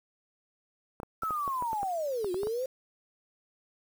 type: clicks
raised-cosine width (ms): 1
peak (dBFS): -24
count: 12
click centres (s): 1.001 / 1.032 / 1.234 / 1.307 / 1.478 / 1.624 / 1.731 / 1.831 / 2.245 / 2.344 / 2.433 / 2.471
type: linear two-way sweep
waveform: sine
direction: down then up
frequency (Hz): 1342 to 349.2 to 532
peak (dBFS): -29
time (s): 1.22-2.66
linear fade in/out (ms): 5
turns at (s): 2.32
effects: 8-bit